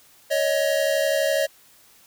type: tone pair together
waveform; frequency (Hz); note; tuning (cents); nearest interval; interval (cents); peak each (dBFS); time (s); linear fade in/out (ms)
square; 559 / 630.9; C#5 / D#5; +14 / +24; major second; 210; -23; 0.3-1.47; 20
effects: white hiss -54 dBFS RMS until 2.06 s